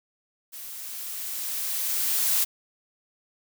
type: noise with level ramp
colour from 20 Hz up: blue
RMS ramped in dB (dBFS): -40 to -22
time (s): 0.52-2.45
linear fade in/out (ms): 20
effects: none